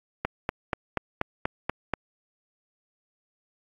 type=click train; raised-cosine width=0.5 ms; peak=-10 dBFS; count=8; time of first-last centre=0.25-1.937 s; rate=4.15 Hz; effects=AAC 32 kbps